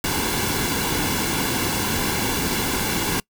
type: noise with comb filter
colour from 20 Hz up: pink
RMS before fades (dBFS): -23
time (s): 0.04-3.2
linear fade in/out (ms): 2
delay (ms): 1.6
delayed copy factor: -0.6
effects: noise-tail reverb RT60 0.1 s tail -25 dB re dry